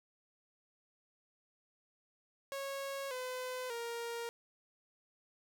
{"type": "tone with pitch steps", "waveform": "sawtooth", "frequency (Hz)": [550, 507.3, 467.9], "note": ["C#5", "B4", "A#4"], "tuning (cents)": [-14, 46, 6], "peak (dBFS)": -35, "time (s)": [2.52, 4.29], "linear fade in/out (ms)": 0, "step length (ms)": 590, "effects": []}